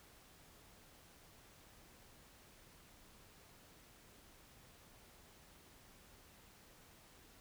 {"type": "silence", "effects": ["pink hiss -63 dBFS RMS until 7.4 s"]}